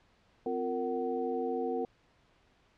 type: tone cluster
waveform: sine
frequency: 257.8 / 350.6 / 460.7 / 751 Hz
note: C4 / F4 / A#4 / F#5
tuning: -26 / +7 / -20 / +26 cents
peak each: -37 / -38 / -33 / -38 dBFS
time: 0.46-1.85 s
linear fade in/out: 2 ms
effects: pink hiss -67 dBFS RMS until 2.77 s + low-pass 4000 Hz 12 dB/octave